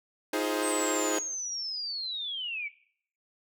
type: chord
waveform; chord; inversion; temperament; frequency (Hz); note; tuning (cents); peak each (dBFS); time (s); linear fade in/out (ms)
sawtooth; F minor seventh; third; equal with one note detuned; 314.7 / 349.2 / 415.3 / 523.3; Eb4 / F4 / Ab4 / C5; +20 / 0 / 0 / 0; -27 / -32 / -29 / -30; 0.33-1.19; 5
type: linear sweep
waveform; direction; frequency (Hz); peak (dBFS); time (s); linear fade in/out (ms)
sine; down; 8372 to 2217; -32; 0.62-2.69; 20
effects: noise-tail reverb RT60 0.6 s tail -18 dB re dry